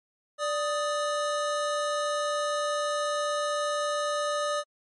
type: tone pair together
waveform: square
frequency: 588 / 1247.3 Hz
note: D5 / D#6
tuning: +2 / +4 cents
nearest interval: octave + minor second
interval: 1302 cents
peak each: -29 / -31 dBFS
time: 0.38-4.64 s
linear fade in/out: 50 ms
effects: MP3 48 kbps